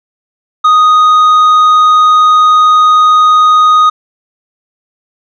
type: tone with tanh clipping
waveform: sine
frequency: 1244.5 Hz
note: D#6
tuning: in tune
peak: -4 dBFS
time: 0.64-3.9 s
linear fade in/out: 10 ms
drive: 5 dB
effects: none